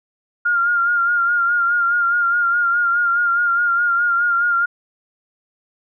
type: tone with vibrato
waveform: sine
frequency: 1405 Hz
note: F6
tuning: 10 cents sharp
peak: -14 dBFS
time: 0.45-4.66 s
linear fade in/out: 10 ms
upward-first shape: sine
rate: 4.8 Hz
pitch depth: 37 cents each way
effects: none